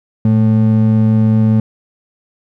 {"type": "ring-modulated tone", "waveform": "triangle", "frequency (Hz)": 165.6, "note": "E3", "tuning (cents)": 8, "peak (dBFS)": -3, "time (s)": [0.25, 1.6], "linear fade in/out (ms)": 2, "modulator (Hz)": 52.6, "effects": []}